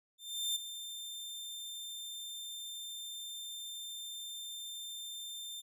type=tone with ADSR envelope; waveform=sawtooth; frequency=3587 Hz; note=A7; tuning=33 cents sharp; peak=-28 dBFS; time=0.18-5.62 s; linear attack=380 ms; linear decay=6 ms; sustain=-11 dB; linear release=26 ms; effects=none